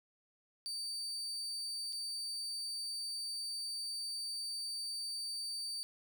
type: tone with dropouts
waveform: 35% pulse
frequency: 4614 Hz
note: D8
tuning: 31 cents flat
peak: -37 dBFS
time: 0.66-5.83 s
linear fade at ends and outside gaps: 0 ms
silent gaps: 1.925-1.93 s
effects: none